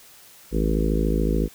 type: harmonic tone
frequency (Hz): 53.8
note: A1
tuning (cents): -38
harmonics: 1 / 3 / 4 / 5 / 6 / 7 / 8 / 9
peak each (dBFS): -22 / -27 / -28 / -29 / -30 / -30 / -31 / -32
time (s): 0.51-1.49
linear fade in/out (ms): 50
effects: white hiss -49 dBFS RMS until 1.54 s